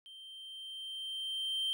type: tone with level ramp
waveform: triangle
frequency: 3136 Hz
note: G7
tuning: in tune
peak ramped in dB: -48 to -29 dBFS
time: 0.06-1.73 s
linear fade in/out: 0 ms
effects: none